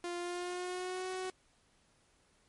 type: tone with pitch glide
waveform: sawtooth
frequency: 349.2 to 372.1 Hz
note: F4 to F#4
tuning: 0 to +10 cents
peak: -33 dBFS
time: 0.04-1.3 s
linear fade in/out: 2 ms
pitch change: +110 cents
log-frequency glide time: 0.18-1.09 s
effects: pink hiss -70 dBFS RMS until 2.48 s + MP3 48 kbps